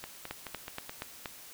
two click trains, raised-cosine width 0.3 ms, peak -20 / -23 dBFS, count 5 / 5, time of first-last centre 0.31-1.258 / 0.04-0.895 s, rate 4.22 / 4.68 Hz, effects white hiss -50 dBFS RMS until 1.53 s

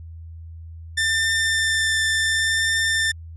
sawtooth tone with vibrato, 1787 Hz, A6, 26 cents sharp, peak -15 dBFS, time 0.97-3.12 s, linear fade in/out 10 ms, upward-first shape triangle, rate 0.7 Hz, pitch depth 10 cents each way, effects added 82 Hz sine -35 dBFS peak until 3.36 s + resampled to 24000 Hz

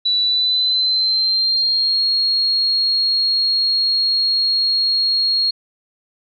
sine tone with pitch glide, 3951 to 4284 Hz, B7 to C8, 0 to +40 cents, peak -14 dBFS, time 0.05-5.51 s, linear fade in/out 10 ms, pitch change +140 cents, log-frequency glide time 0.22-2.04 s, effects none

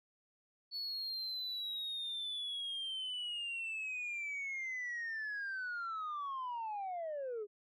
sine linear sweep, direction down, 4442 to 398.9 Hz, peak -36 dBFS, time 0.71-7.47 s, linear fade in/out 50 ms, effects tanh soft clip ceiling -36 dBFS

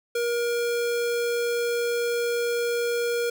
square tone, 474.5 Hz, A#4, 31 cents sharp, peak -24 dBFS, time 0.15-3.3 s, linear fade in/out 5 ms, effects none

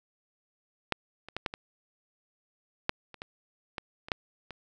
clicks, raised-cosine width 0.3 ms, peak -10 / -27 / -17 / -13 / -21 / -9 / -29 / -22 / -18 / -26 / -10 / -25 dBFS, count 12, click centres 0.923 / 1.286 / 1.366 / 1.462 / 1.539 / 2.894 / 3.143 / 3.219 / 3.782 / 4.085 / 4.118 / 4.507 s, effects none

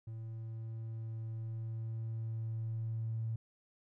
triangle tone with level ramp, 112.4 Hz, A2, 37 cents sharp, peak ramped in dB -39 to -30 dBFS, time 0.07-3.36 s, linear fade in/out 5 ms, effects tanh soft clip ceiling -32 dBFS

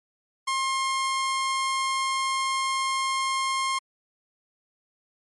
sawtooth tone, 1066 Hz, C6, 32 cents sharp, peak -20 dBFS, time 0.47-3.79 s, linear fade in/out 10 ms, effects MP3 48 kbps

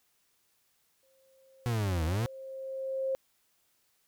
sine tone with exponential growth, 532 Hz, C5, 29 cents sharp, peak -27 dBFS, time 1.03-3.15 s, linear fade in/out 0 ms, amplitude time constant 460 ms
40% pulse linear two-way sweep, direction down then up, 123.47 to 76.7 to 123.47 Hz, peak -27 dBFS, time 1.66-2.26 s, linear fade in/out 0 ms, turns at 2.05 s
effects white hiss -72 dBFS RMS until 4.07 s

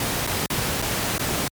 pink noise with dropouts, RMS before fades -24 dBFS, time 0-1.48 s, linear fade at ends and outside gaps 2 ms, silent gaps 0.267-0.273 / 0.462-0.501 / 0.818-0.823 / 1.182-1.194 s, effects high-pass 60 Hz 12 dB/octave + MP3 96 kbps

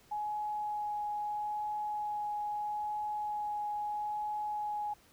sine tone with vibrato, 838 Hz, G#5, 15 cents sharp, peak -33 dBFS, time 0.11-4.94 s, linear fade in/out 10 ms, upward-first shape sine, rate 0.77 Hz, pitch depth 8 cents each way, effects pink hiss -63 dBFS RMS until 5.12 s

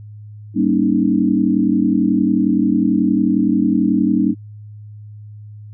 sine chord, Eb dominant seventh, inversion first, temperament just, 194.45 / 233.3 / 280 / 311.1 Hz, G3 / Bb3 / Db4 / Eb4, -14 / +2 / +18 / 0 cents, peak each -18 dBFS, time 0.54-4.35 s, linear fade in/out 50 ms, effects added 105 Hz sine -33 dBFS peak until 5.73 s

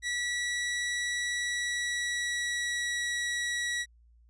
sawtooth tone with pitch glide, 1942 to 1927.5 Hz, B6 to B6, -30 to -43 cents, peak -26 dBFS, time 0.02-3.86 s, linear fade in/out 50 ms, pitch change -13 cents, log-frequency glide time 1.31-3.06 s, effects added 58 Hz sine -57 dBFS peak until 4.29 s + resampled to 22050 Hz

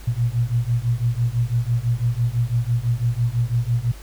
sine beating tone pair, 116 / 122 Hz, A#2 / B2, -8 / -21 cents, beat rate 6 Hz, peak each -21 dBFS, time 0.07-3.92 s, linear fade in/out 10 ms, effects added 50 Hz sine -36 dBFS peak until 4.02 s + pink hiss -45 dBFS RMS until 4.02 s

